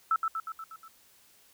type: tone with echo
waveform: sine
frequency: 1318.5 Hz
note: E6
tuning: in tune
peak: -22 dBFS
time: 0.11-0.16 s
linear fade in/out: 2 ms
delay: 120 ms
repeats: 6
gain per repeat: -4 dB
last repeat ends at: 0.88 s
effects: white hiss -61 dBFS RMS until 1.53 s